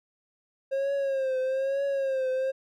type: tone with vibrato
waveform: triangle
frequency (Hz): 537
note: C5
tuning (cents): +45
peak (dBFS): -23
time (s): 0.71-2.52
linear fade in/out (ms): 20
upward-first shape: triangle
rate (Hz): 1.1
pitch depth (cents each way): 75
effects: none